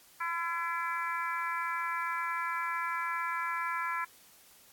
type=harmonic tone with a mistuned harmonic; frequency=337.8 Hz; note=E4; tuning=42 cents sharp; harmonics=3 / 4 / 5 / 6 / 7; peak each=-35 / -36 / -38 / -43 / -41 dBFS; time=0.2-4.05 s; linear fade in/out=10 ms; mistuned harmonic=7; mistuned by=-31 cents; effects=white hiss -59 dBFS RMS until 4.72 s + AAC 64 kbps